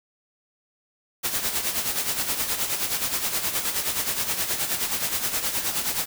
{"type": "noise with tremolo", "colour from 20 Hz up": "white", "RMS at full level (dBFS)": -24, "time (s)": [1.23, 6.06], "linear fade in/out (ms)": 20, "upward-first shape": "sine", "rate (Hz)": 9.5, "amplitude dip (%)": 60, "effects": []}